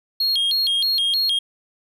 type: tone with vibrato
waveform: triangle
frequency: 3725 Hz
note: A#7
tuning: 2 cents flat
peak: -16 dBFS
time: 0.2-1.39 s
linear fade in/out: 5 ms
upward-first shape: square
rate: 3.2 Hz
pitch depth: 240 cents each way
effects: none